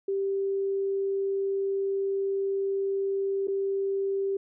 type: tone with dropouts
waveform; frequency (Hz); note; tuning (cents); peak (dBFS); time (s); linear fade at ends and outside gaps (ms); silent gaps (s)
sine; 392; G4; 0; -25; 0.08-4.37; 5; 3.473-3.481
effects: none